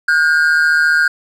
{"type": "tone pair together", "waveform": "triangle", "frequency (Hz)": [1441, 1595.6], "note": ["F#6", "G6"], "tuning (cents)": [-46, 30], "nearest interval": "major second", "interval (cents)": 176, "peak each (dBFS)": -11, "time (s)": [0.08, 1.08], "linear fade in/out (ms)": 5, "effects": []}